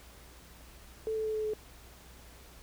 sine tone with pitch steps, 440 / 437.2 / 434.4 / 431.7 / 429 Hz, A4 / A4 / A4 / A4 / A4, 0 / -11 / -22 / -33 / -44 cents, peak -30 dBFS, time 1.07-1.535 s, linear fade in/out 0 ms, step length 93 ms, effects added 60 Hz sine -55 dBFS peak until 2.62 s + pink hiss -55 dBFS RMS until 2.62 s

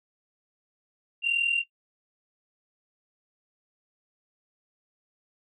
sine tone pair together, 2736 / 2777 Hz, F7 / F7, -36 / -10 cents, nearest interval unison, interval 26 cents, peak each -27 / -22 dBFS, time 1.22-1.64 s, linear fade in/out 50 ms, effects noise-tail reverb RT60 0.1 s tail -21 dB re dry + tanh soft clip ceiling -17 dBFS

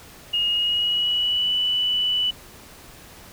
sine tone with pitch glide, 2860 to 2973 Hz, F7 to F#7, +41 to +8 cents, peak -19 dBFS, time 0.33-2.31 s, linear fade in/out 10 ms, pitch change +67 cents, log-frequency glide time 0.47-1.53 s, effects pink hiss -45 dBFS RMS until 3.32 s

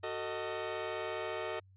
sawtooth chord, D# diminished, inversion first, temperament just, 373.4 / 448 / 622.3 Hz, F#4 / A4 / D#5, +16 / +31 / 0 cents, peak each -38 / -36 / -36 dBFS, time 0.03-1.6 s, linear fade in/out 10 ms, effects added 95 Hz sine -58 dBFS peak until 1.76 s + resampled to 8000 Hz

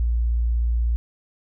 sine tone, 58.27 Hz, A#1, in tune, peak -18 dBFS, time 0-0.96 s, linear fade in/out 0 ms, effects none

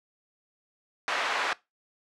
white band-pass noise, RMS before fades -29 dBFS, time 1.08-1.53 s, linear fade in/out 0 ms, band 660 to 2000 Hz, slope 12 dB/octave, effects noise-tail reverb RT60 0.2 s tail -20 dB re dry + low-pass 8000 Hz 12 dB/octave

